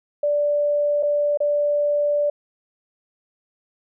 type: tone with dropouts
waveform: sine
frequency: 585 Hz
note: D5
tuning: 7 cents flat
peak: -17 dBFS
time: 0.23-2.3 s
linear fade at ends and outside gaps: 5 ms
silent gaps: 1.027-1.031 / 1.374-1.403 s
effects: none